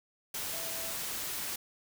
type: tone in noise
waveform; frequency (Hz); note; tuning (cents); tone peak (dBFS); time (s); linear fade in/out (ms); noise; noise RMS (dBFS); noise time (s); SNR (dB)
sine; 659.3; E5; 0; -46; 0.53-0.93; 5; white; -37; 0.34-1.56; -12
effects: none